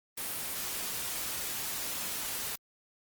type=noise; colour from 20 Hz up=white; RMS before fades=-36 dBFS; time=0.17-2.56 s; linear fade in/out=10 ms; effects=Opus 24 kbps